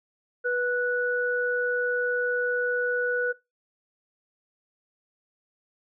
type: tone pair together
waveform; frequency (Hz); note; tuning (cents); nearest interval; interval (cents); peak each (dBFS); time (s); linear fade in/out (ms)
sine; 490.2 / 1475; B4 / F#6; -13 / -6; octave + perfect fifth; 1907; -26; 0.44-3.33; 20
effects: noise-tail reverb RT60 0.2 s tail -18 dB re dry